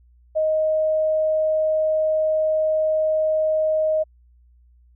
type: tone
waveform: sine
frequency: 625 Hz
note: D#5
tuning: 8 cents sharp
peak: -17 dBFS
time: 0.35-4.04 s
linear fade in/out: 20 ms
effects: added 60 Hz sine -51 dBFS peak until 4.95 s